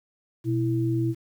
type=tone pair together; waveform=sine; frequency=122.64 / 329.6 Hz; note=B2 / E4; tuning=-12 / 0 cents; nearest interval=octave + perfect fourth; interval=1712 cents; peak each=-24 / -25 dBFS; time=0.44-1.15 s; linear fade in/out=50 ms; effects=9-bit